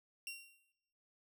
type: tone with exponential decay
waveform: sawtooth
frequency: 2750 Hz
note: F7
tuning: 27 cents flat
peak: -37 dBFS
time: 0.27-0.72 s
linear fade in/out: 1 ms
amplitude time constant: 96 ms
effects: noise-tail reverb RT60 0.9 s tail -19 dB re dry